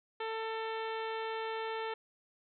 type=harmonic tone; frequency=445.6 Hz; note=A4; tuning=22 cents sharp; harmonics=1 / 2 / 3 / 4 / 5 / 6 / 7 / 8 / 9; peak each=-38 / -40 / -45 / -46 / -49 / -51 / -52 / -53 / -57 dBFS; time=0.2-1.94 s; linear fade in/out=5 ms; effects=none